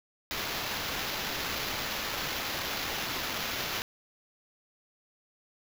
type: noise with sample-and-hold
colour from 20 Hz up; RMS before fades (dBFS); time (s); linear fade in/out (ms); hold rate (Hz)
violet; -34; 0.31-3.82; 0; 8820
effects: none